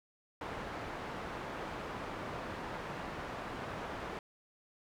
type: low-pass noise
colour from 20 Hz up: white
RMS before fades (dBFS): -42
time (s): 0.41-4.19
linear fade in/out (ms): 2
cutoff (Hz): 1200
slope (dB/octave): 12
effects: none